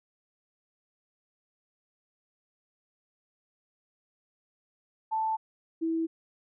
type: tone pair in turn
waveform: sine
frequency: 881 / 326.6 Hz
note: A5 / E4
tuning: +2 / -16 cents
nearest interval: octave + perfect fourth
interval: 1718 cents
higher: first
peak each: -26 dBFS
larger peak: neither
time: 5.11-5.37 / 5.81-6.07 s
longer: neither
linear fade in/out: 20 ms
effects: none